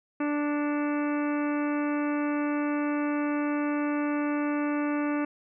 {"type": "harmonic tone with a mistuned harmonic", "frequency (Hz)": 293.7, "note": "D4", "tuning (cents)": 0, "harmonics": [1, 2, 3, 4, 5, 6, 7, 8, 9], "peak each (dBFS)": [-26, -35, -39, -38, -40, -44, -46, -45, -45], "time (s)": [0.2, 5.25], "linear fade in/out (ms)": 5, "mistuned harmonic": 8, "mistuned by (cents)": -49, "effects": []}